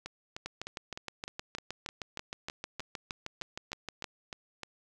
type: two click trains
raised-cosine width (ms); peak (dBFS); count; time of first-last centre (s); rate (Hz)
0.2; -22 / -20; 16 / 24; 0.06-4.633 / 0.46-4.043; 3.28 / 6.42
effects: none